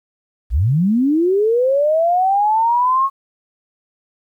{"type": "linear sweep", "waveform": "sine", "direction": "up", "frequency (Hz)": [47.52, 1100], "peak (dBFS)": -12, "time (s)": [0.5, 3.1], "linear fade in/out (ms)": 50, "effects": ["9-bit"]}